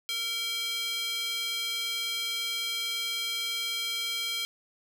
square tone with high-pass filter, 459.1 Hz, A#4, 26 cents flat, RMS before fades -32 dBFS, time 0.09-4.45 s, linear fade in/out 0 ms, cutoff 3000 Hz, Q 2.8, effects none

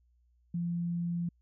sine tone, 172 Hz, F3, 26 cents flat, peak -30 dBFS, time 0.54-1.29 s, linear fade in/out 5 ms, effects added 60 Hz sine -65 dBFS peak until 1.41 s

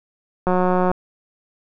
click train, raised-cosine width 1 ms, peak -6 dBFS, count 82, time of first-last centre 0.47-0.915 s, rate 182 Hz, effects none

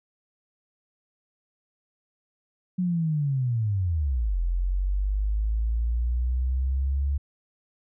sine linear two-way sweep, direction down then up, 185 to 42.45 to 70.8 Hz, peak -22 dBFS, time 2.78-7.18 s, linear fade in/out 10 ms, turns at 4.39 s, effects none

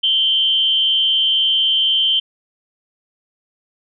sine tone with amplitude modulation, 3111 Hz, G7, 14 cents flat, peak -10 dBFS, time 0.03-2.2 s, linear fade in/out 10 ms, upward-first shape sine, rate 238 Hz, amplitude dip 60%, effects none

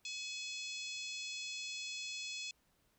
harmonic tone, 851 Hz, G#5, 42 cents sharp, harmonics 3 / 4 / 5 / 6 / 7 / 8 / 9, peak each -45 / -47 / -49 / -51 / -52 / -53 / -54 dBFS, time 0.05-2.51 s, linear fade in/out 2 ms, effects pink hiss -75 dBFS RMS until 2.98 s

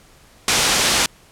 white low-pass noise, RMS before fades -17 dBFS, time 0.48-1.06 s, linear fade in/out 2 ms, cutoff 6800 Hz, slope 12 dB/octave, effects pink hiss -50 dBFS RMS until 1.31 s + low-pass 12000 Hz 12 dB/octave

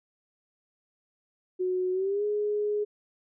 sine tone with pitch glide, 367.4 to 417.2 Hz, F#4 to G#4, -12 to +8 cents, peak -25 dBFS, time 1.59-2.85 s, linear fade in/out 20 ms, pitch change +220 cents, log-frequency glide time 1.92-2.24 s, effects none

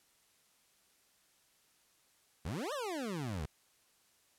25% pulse exponential two-way sweep, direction up then down, 68 to 622 to 68 Hz, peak -33 dBFS, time 2.45-3.46 s, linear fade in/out 5 ms, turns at 2.73 s, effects white hiss -70 dBFS RMS until 4.38 s + low-pass 12000 Hz 12 dB/octave

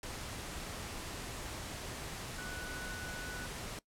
sine tone in noise, 1481 Hz, F#6, 1 cent sharp, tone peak -44 dBFS, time 2.38-3.46 s, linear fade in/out 2 ms, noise pink, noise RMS -43 dBFS, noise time 0.03-3.79 s, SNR -4 dB, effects noise-tail reverb RT60 0.1 s tail -21 dB re dry + low-pass 11000 Hz 12 dB/octave

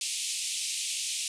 white band-pass noise, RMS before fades -33 dBFS, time 0.01-1.28 s, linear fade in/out 2 ms, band 2400 to 9600 Hz, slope 48 dB/octave, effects none

